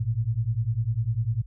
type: beating tone pair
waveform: sine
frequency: 108.4 / 118.4 Hz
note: A2 / A#2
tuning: -25 / +27 cents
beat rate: 10 Hz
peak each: -26 dBFS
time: 0-1.42 s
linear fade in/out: 10 ms
effects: added 50 Hz sine -41 dBFS peak until 1.46 s